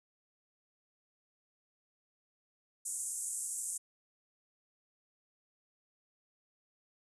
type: band-pass noise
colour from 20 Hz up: pink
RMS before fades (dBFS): -39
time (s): 2.85-3.78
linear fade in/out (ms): 10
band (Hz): 7300 to 10000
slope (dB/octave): 48
effects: resampled to 32000 Hz